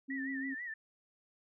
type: tone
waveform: sine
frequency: 269.5 Hz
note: C#4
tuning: 49 cents flat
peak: -37 dBFS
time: 0.08-0.55 s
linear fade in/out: 20 ms
type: tone with vibrato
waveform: sine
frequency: 1864.7 Hz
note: A#6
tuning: in tune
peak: -39 dBFS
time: 0.1-0.74 s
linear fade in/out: 5 ms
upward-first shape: sine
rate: 6.1 Hz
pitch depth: 100 cents each way
effects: none